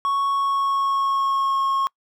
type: tone with pitch glide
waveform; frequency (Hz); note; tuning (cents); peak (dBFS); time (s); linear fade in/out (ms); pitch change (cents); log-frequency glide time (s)
triangle; 1108.7 to 1087.1; C#6 to C#6; 0 to -34; -17; 0.05-1.87; 0; -34; 0.28-1.61
effects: noise-tail reverb RT60 0.1 s tail -26 dB re dry